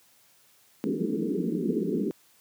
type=band-pass noise; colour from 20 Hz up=pink; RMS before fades=-28 dBFS; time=0.84-2.11 s; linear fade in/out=0 ms; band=170 to 450 Hz; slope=96 dB/octave; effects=white hiss -61 dBFS RMS until 2.4 s + high-pass 80 Hz 12 dB/octave